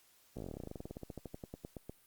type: slowing click train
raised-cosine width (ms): 2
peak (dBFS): -30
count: 29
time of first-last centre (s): 0.37-1.895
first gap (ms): 16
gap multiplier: 1.08
effects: white hiss -67 dBFS RMS until 2.06 s + Opus 48 kbps